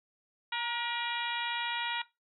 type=harmonic tone with a mistuned harmonic; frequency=477.4 Hz; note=A#4; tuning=41 cents sharp; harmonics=2 / 3 / 4 / 5 / 6 / 7 / 8; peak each=-36 / -38 / -39 / -40 / -41 / -41 / -42 dBFS; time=0.52-2.02 s; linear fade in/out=5 ms; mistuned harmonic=2; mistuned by=-32 cents; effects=noise-tail reverb RT60 0.2 s tail -18 dB re dry